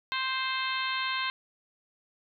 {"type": "harmonic tone", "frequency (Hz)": 523.3, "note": "C5", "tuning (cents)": 0, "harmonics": [2, 3, 4, 5, 6, 7, 8], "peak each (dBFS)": [-33, -35, -36, -37, -38, -38, -39], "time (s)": [0.12, 1.3], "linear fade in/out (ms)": 0, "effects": []}